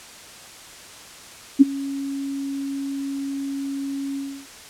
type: tone with ADSR envelope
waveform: sine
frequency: 276 Hz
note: C#4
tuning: 7 cents flat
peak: -4 dBFS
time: 1.59-4.47 s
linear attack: 24 ms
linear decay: 22 ms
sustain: -21 dB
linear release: 300 ms
effects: white hiss -42 dBFS RMS until 4.69 s + low-pass 9000 Hz 12 dB/octave